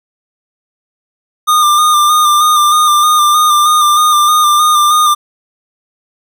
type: tone with vibrato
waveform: square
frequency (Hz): 1209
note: D6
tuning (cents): +50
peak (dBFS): -7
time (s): 1.47-5.15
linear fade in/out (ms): 20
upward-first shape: square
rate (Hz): 3.2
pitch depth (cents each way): 26
effects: none